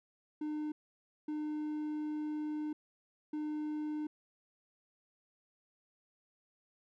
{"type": "tone bursts at uneven times", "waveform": "triangle", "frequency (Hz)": 303, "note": "D#4", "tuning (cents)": -46, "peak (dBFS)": -33, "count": 3, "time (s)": [[0.41, 0.72], [1.28, 2.73], [3.33, 4.07]], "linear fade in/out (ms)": 5, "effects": []}